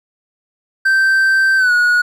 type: tone with pitch glide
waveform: triangle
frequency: 1559 to 1454.6 Hz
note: G6 to F#6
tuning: -10 to -30 cents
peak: -8 dBFS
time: 0.85-2.02 s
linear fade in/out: 10 ms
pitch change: -120 cents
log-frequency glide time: 1.57-1.72 s
effects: none